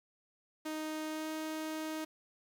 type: tone with pitch glide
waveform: sawtooth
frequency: 311.1 to 313.6 Hz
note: D#4 to D#4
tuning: 0 to +14 cents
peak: -33 dBFS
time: 0.65-2.05 s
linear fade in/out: 10 ms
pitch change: +14 cents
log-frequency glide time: 1.09-1.29 s
effects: 10-bit